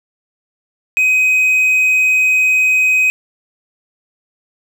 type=tone; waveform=triangle; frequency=2518 Hz; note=D#7; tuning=20 cents sharp; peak=-8 dBFS; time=0.97-3.1 s; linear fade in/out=0 ms; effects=none